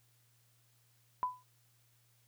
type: tone with exponential decay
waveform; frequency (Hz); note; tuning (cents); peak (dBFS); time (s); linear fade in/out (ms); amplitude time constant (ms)
sine; 1000; B5; +21; -27; 1.23-1.43; 0; 43
effects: added 118 Hz sine -70 dBFS peak until 2.27 s + white hiss -72 dBFS RMS until 2.27 s